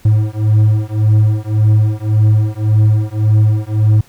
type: beating tone pair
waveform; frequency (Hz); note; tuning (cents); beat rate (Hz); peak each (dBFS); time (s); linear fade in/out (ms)
triangle; 106.3 / 108.1; G#2 / A2; +41 / -30; 1.8; -10; 0.05-4.01; 5
effects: pink hiss -47 dBFS RMS until 4.08 s